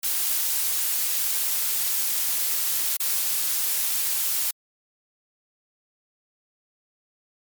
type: noise with dropouts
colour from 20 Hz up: blue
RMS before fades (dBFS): -24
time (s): 0.03-4.51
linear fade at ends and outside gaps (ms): 5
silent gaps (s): 2.969-3
effects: MP3 96 kbps